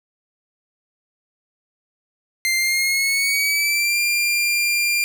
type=tone with pitch glide; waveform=sawtooth; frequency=2093 to 2390 Hz; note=C7 to D7; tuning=0 to +30 cents; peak=-14 dBFS; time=2.45-5.04 s; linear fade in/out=0 ms; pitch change=+230 cents; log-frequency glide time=2.58-4 s; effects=none